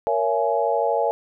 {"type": "chord", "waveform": "sine", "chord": "A# half-diminished seventh", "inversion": "none", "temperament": "just", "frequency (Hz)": [466.2, 559.4, 671.3, 839.1], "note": ["A#4", "C#5", "E5", "G#5"], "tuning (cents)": [0, 16, 31, 18], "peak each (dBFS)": -24, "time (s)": [0.07, 1.11], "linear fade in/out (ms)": 0, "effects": []}